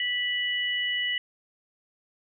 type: tone pair together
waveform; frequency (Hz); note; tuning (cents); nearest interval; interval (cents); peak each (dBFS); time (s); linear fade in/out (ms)
sine; 1965.6 / 2945; B6 / F#7; -9 / -9; perfect fifth; 700; -28; 0-1.18; 2
effects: none